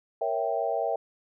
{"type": "chord", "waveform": "sine", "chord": "A# diminished seventh", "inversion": "none", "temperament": "equal", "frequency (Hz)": [466.2, 554.4, 659.3, 784], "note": ["A#4", "C#5", "E5", "G5"], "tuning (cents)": [0, 0, 0, 0], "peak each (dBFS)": [-32, -32, -29, -31], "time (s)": [0.21, 0.96], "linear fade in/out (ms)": 5, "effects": []}